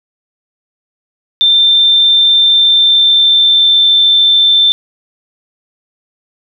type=tone with pitch glide; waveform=sine; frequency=3576 to 3553 Hz; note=A7 to A7; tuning=+27 to +16 cents; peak=-5 dBFS; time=1.41-4.72 s; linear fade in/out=0 ms; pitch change=-11 cents; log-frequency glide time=2.42-3.9 s; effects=none